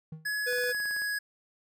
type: tone with exponential decay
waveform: triangle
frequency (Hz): 157.8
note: D#3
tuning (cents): +25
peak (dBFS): -33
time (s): 0.12-0.33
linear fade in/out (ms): 5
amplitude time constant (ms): 44
type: tone with pitch glide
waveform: square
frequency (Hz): 1690 to 1668.7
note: G#6 to G#6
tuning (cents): +30 to +8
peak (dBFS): -30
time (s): 0.25-1.19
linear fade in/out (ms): 10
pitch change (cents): -22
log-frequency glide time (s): 0.66-0.84
type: tone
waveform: square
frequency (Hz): 493.9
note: B4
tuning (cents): 0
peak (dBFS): -31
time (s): 0.46-0.73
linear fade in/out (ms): 20
type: click train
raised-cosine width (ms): 0.5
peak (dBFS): -33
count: 10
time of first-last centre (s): 0.53-1.019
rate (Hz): 18.4
effects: none